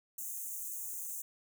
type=high-pass noise; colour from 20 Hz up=white; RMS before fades=-41 dBFS; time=0.18-1.22 s; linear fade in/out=5 ms; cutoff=6200 Hz; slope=96 dB/octave; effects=none